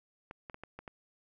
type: clicks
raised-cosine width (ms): 0.5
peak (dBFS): -29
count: 6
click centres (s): 0.311 / 0.498 / 0.544 / 0.636 / 0.79 / 0.878
effects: none